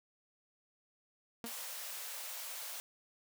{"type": "tone with exponential decay", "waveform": "sawtooth", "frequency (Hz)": 233.1, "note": "A#3", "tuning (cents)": 0, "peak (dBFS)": -34, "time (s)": [1.44, 1.54], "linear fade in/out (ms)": 0, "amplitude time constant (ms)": 21}
{"type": "high-pass noise", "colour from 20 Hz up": "white", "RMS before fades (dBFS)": -44, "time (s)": [1.46, 2.8], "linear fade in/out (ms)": 0, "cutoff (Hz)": 480, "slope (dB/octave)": 96}
{"effects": []}